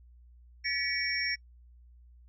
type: tone cluster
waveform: sine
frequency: 1735 / 1935 / 2259 / 5500 Hz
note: A6 / B6 / C#7 / F8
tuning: -25 / -36 / +32 / -27 cents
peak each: -38 / -35 / -33 / -34 dBFS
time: 0.64-1.36 s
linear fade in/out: 20 ms
effects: noise-tail reverb RT60 0.1 s tail -26 dB re dry + added 60 Hz sine -53 dBFS peak until 2.28 s